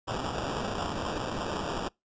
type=noise with sample-and-hold; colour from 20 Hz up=blue; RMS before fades=-33 dBFS; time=0.07-1.89 s; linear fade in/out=20 ms; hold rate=2100 Hz; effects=noise-tail reverb RT60 0.2 s tail -26 dB re dry + resampled to 16000 Hz